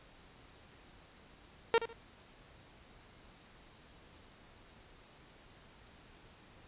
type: tone with echo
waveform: sawtooth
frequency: 459.9 Hz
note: A#4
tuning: 23 cents flat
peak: -20 dBFS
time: 1.74-1.78 s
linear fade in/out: 0 ms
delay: 75 ms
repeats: 2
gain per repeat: -12 dB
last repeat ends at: 1.93 s
effects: pink hiss -59 dBFS RMS until 6.67 s + resampled to 8000 Hz